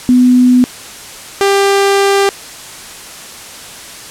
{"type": "tone pair in turn", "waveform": ["sine", "sawtooth"], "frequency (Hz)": [249.7, 396.4], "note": ["B3", "G4"], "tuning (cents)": [19, 19], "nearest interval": "minor sixth", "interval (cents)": 800, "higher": "second", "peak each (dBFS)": -4, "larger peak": "neither", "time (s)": [[0.09, 0.64], [1.41, 2.29]], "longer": "second", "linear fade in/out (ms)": 0, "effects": ["white hiss -30 dBFS RMS until 4.1 s", "low-pass 10000 Hz 12 dB/octave"]}